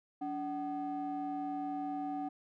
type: ring-modulated tone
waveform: triangle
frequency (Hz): 233.1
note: A#3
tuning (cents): 0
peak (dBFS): -30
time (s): 0.21-2.29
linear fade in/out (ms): 10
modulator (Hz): 521
effects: none